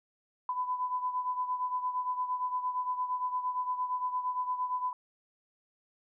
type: beating tone pair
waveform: sine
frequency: 1000 / 1008.7 Hz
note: B5 / B5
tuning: +21 / +36 cents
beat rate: 8.7 Hz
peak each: -31 / -37 dBFS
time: 0.49-4.93 s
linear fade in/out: 2 ms
effects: none